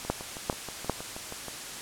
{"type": "two click trains", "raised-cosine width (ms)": 1, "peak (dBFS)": [-11, -24], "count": [3, 10], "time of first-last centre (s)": [[0.1, 0.897], [0.05, 1.483]], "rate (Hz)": [2.51, 6.28], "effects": ["white hiss -39 dBFS RMS until 1.81 s", "low-pass 10000 Hz 12 dB/octave"]}